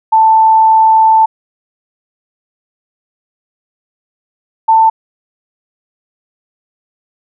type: tone pair in turn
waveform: sine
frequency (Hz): 884 / 890.7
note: A5 / A5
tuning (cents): +8 / +21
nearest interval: unison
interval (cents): 13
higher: second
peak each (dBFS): -4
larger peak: neither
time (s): 0.12-1.26 / 4.68-4.9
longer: first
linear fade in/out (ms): 10
effects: none